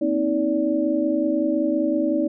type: tone cluster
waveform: sine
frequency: 239.1 / 264.7 / 314.9 / 578 Hz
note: A#3 / C4 / D#4 / D5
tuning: +44 / +20 / +21 / -28 cents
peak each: -29 / -25 / -21 / -25 dBFS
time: 0.01-2.28 s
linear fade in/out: 10 ms
effects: none